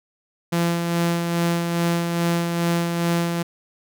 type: tone with tremolo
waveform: sawtooth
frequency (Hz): 170.4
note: F3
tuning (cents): -42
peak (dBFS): -14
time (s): 0.52-3.43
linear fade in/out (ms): 10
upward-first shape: sine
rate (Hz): 2.4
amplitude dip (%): 40
effects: none